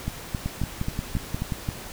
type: two click trains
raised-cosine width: 5 ms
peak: -14 / -14 dBFS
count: 7 / 7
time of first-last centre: 0.08-1.689 / 0.46-1.522 s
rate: 3.73 / 5.65 Hz
effects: pink hiss -39 dBFS RMS until 1.92 s